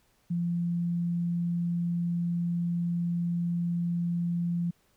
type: tone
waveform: sine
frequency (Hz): 172.2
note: F3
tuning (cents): -24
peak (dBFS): -26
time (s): 0.3-4.71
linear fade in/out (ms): 10
effects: pink hiss -68 dBFS RMS until 4.96 s